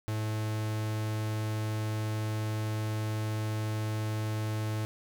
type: tone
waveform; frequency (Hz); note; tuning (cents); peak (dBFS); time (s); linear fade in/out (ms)
45% pulse; 108.2; A2; -29; -30; 0.08-4.85; 0
effects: none